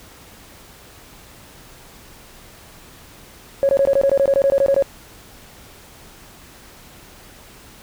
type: tone bursts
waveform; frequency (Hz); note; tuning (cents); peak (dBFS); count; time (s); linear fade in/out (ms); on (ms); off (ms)
sine; 551; C#5; -11; -11; 15; 3.63-4.824; 0; 60; 21
effects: tanh soft clip ceiling -7 dBFS + pink hiss -44 dBFS RMS until 7.82 s